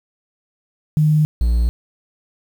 sine / triangle tone pair in turn, 153 / 58.62 Hz, D#3 / A#1, -29 / +10 cents, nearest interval octave + perfect fourth, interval 1661 cents, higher first, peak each -11 dBFS, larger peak neither, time 0.97-1.25 / 1.41-1.69 s, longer neither, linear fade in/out 0 ms, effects 7-bit

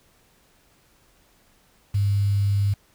sine tone with quantisation, 100.5 Hz, G2, 44 cents sharp, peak -18 dBFS, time 1.94-2.74 s, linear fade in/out 10 ms, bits 7, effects pink hiss -60 dBFS RMS until 2.94 s

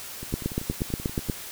two click trains, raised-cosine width 3 ms, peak -23 / -12 dBFS, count 12 / 9, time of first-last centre 0.23-1.288 / 0.34-1.298 s, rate 10.4 / 8.35 Hz, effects white hiss -39 dBFS RMS until 1.51 s

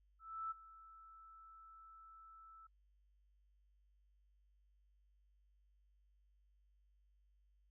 sine tone with ADSR envelope, 1318.5 Hz, E6, in tune, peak -39 dBFS, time 0.19-2.67 s, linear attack 320 ms, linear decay 17 ms, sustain -18 dB, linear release 6 ms, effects noise-tail reverb RT60 0.1 s tail -23 dB re dry + added 50 Hz sine -70 dBFS peak until 7.7 s

